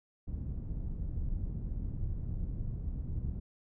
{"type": "low-pass noise", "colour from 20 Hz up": "pink", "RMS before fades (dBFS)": -36, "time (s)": [0.27, 3.4], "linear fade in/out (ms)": 10, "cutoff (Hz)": 130, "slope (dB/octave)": 12, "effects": []}